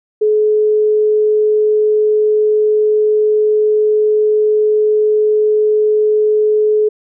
sine tone, 426.4 Hz, G#4, 46 cents sharp, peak -9 dBFS, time 0.21-6.89 s, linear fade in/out 10 ms, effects none

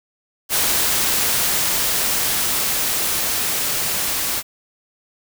white noise with level ramp, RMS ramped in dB -18 to -22 dBFS, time 0.49-4.43 s, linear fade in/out 50 ms, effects none

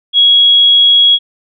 sine tone, 3322 Hz, G#7, in tune, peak -4 dBFS, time 0.13-1.19 s, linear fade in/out 50 ms, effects none

